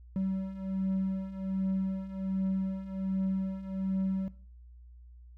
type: beating tone pair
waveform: triangle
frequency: 190 / 191.3 Hz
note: F#3 / G3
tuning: +46 / -42 cents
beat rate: 1.3 Hz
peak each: -34 / -30 dBFS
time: 0.16-4.28 s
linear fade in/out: 0 ms
effects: noise-tail reverb RT60 0.5 s tail -18 dB re dry + added 60 Hz sine -49 dBFS peak until 5.37 s